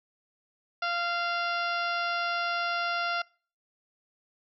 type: harmonic tone with a mistuned harmonic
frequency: 692 Hz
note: F5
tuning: 16 cents flat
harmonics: 1 / 2 / 3 / 4 / 5 / 6 / 7 / 8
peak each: -33 / -29 / -40 / -37 / -42 / -43 / -41 / -47 dBFS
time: 0.82-3.22 s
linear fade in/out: 5 ms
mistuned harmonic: 6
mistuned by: +15 cents
effects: noise-tail reverb RT60 0.4 s tail -25 dB re dry